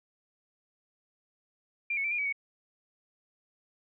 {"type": "tone with pitch steps", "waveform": "sine", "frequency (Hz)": [2381, 2205, 2335, 2422, 2279, 2227], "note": ["D7", "C#7", "D7", "D#7", "C#7", "C#7"], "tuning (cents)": [23, -10, -11, -47, 47, 7], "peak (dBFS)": -28, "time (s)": [1.9, 2.326], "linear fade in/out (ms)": 5, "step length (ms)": 71, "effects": []}